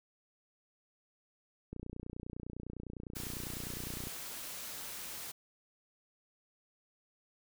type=click train; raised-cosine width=3 ms; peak=-30 dBFS; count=71; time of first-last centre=1.73-4.071 s; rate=29.9 Hz
type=noise; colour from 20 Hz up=white; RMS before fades=-44 dBFS; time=3.15-5.32 s; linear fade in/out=10 ms
effects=none